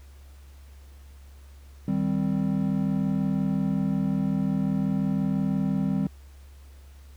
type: chord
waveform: triangle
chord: C minor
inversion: first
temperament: equal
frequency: 155.56 / 196 / 261.6 Hz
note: Eb3 / G3 / C4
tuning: 0 / 0 / 0 cents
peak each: -27 / -23 / -27 dBFS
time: 1.88-6.07 s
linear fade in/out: 2 ms
effects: added 69 Hz sine -45 dBFS peak until 7.16 s + pink hiss -59 dBFS RMS until 7.16 s